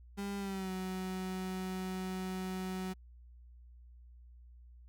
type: tone with pitch glide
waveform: 35% pulse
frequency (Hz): 199.8 to 186.42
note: G3 to F#3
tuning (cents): +33 to +13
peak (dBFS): -35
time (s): 0.17-2.94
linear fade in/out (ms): 20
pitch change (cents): -120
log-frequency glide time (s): 0.38-0.71
effects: added 60 Hz sine -53 dBFS peak until 4.88 s